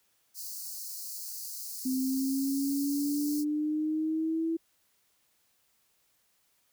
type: high-pass noise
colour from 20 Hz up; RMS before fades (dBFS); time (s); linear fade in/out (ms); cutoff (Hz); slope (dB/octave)
white; -40; 0.34-3.45; 50; 4300; 96
type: exponential sweep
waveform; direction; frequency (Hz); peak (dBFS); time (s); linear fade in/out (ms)
sine; up; 258 to 329.6; -27; 1.85-4.57; 10
effects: white hiss -71 dBFS RMS until 6.72 s